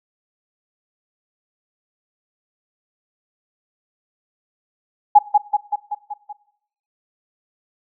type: tone with echo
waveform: sine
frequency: 830.6 Hz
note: G#5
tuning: in tune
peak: -4 dBFS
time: 5.15-5.19 s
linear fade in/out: 10 ms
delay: 190 ms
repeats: 6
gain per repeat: -4 dB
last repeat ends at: 6.33 s
effects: noise-tail reverb RT60 0.7 s tail -19 dB re dry